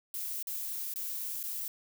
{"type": "noise with dropouts", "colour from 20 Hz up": "violet", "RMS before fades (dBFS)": -37, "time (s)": [0.14, 1.68], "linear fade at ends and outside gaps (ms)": 1, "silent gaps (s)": [[0.427, 0.471], [0.938, 0.959], [1.43, 1.438]], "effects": []}